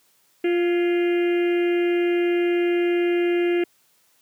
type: harmonic tone with a mistuned harmonic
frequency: 349 Hz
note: F4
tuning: 1 cent flat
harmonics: 1 / 2 / 4 / 5 / 6 / 7 / 8 / 9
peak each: -18 / -35 / -42 / -37 / -34 / -38 / -38 / -47 dBFS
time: 0.44-3.64 s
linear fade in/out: 5 ms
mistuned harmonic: 5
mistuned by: -54 cents
effects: white hiss -62 dBFS RMS until 4.21 s + high-pass 100 Hz 12 dB/octave